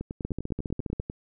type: two click trains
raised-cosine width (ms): 3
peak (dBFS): -18 / -20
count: 12 / 12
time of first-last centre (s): 0.25-0.998 / 0.01-1.099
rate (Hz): 14.7 / 10.1
effects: none